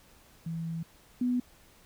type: tone pair in turn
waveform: sine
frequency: 164.81 / 247.4 Hz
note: E3 / B3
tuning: 0 / +3 cents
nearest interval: perfect fifth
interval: 703 cents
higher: second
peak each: -32 / -25 dBFS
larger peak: second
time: 0.46-0.83 / 1.21-1.4 s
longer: first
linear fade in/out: 5 ms
effects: pink hiss -59 dBFS RMS until 1.85 s